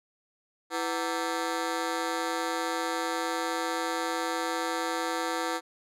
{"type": "ring-modulated tone", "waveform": "15% pulse", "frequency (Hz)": 415.3, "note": "G#4", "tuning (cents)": 0, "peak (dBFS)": -19, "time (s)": [0.7, 5.61], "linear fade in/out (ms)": 50, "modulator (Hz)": 84.8, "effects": ["low-pass 11000 Hz 12 dB/octave"]}